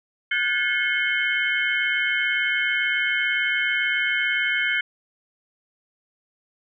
sine tone cluster, 1453 / 1571 / 1718 / 2170 / 3078 Hz, F#6 / G6 / A6 / C#7 / G7, -32 / +3 / -42 / -37 / -32 cents, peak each -28 / -29 / -28 / -23 / -29 dBFS, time 0.31-4.81 s, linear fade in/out 5 ms, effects none

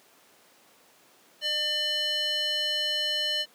square tone with band-pass filter, 600 Hz, D5, 37 cents sharp, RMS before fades -28 dBFS, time 1.41-3.46 s, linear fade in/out 50 ms, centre 3500 Hz, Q 6.3, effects pink hiss -58 dBFS RMS until 3.54 s + high-pass 300 Hz 12 dB/octave

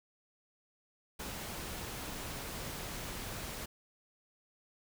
pink noise, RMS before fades -42 dBFS, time 1.19-3.66 s, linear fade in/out 10 ms, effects none

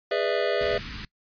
square chord, E dominant seventh, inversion first, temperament just, 412 / 494.4 / 593.3 / 659.3 Hz, G#4 / B4 / D5 / E5, -14 / +2 / +18 / 0 cents, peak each -29 dBFS, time 0.11-0.78 s, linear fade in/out 5 ms
pink band-stop noise, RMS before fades -36 dBFS, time 0.61-1.05 s, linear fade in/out 2 ms, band 290 to 1300 Hz, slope 24 dB/octave
effects noise-tail reverb RT60 0.1 s tail -23 dB re dry + resampled to 11025 Hz

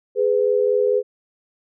sine tone pair together, 415.3 / 499.7 Hz, G#4 / B4, 0 / +20 cents, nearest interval minor third, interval 320 cents, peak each -18 dBFS, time 0.15-1.03 s, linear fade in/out 50 ms, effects none

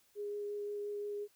sine tone with vibrato, 411.8 Hz, G#4, 15 cents flat, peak -37 dBFS, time 0.15-1.28 s, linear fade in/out 50 ms, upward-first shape sine, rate 5.7 Hz, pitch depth 8 cents each way, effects white hiss -70 dBFS RMS until 1.35 s

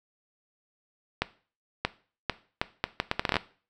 accelerating click train, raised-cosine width 0.3 ms, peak -8 dBFS, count 14, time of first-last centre 1.22-3.367 s, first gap 630 ms, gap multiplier 0.71, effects noise-tail reverb RT60 0.4 s tail -17 dB re dry

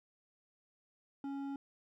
sine tone with hard clipping, 277.2 Hz, C#4, in tune, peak -40 dBFS, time 1.24-1.56 s, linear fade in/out 2 ms, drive 8 dB, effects none

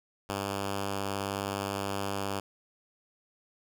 5% pulse tone, 99.2 Hz, G2, 21 cents sharp, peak -20 dBFS, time 0.29-2.4 s, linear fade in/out 5 ms, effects none

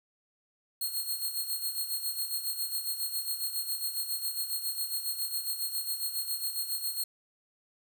5% pulse tone with tremolo, 4267 Hz, C8, 33 cents sharp, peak -22 dBFS, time 0.81-7.04 s, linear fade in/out 5 ms, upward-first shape sine, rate 7.3 Hz, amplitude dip 65%, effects 9-bit

